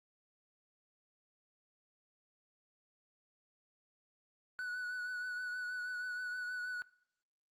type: tone with vibrato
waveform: triangle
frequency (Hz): 1480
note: F#6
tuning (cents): 0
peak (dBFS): -36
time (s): 4.59-6.82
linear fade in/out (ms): 0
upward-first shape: triangle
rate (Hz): 6.3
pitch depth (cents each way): 31
effects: noise-tail reverb RT60 0.7 s tail -22 dB re dry + Opus 48 kbps